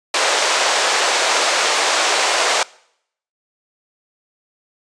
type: band-pass noise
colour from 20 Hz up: pink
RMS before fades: -17 dBFS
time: 0.14-2.63 s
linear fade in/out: 2 ms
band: 490 to 7800 Hz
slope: 24 dB/octave
effects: noise-tail reverb RT60 0.7 s tail -23 dB re dry + resampled to 22050 Hz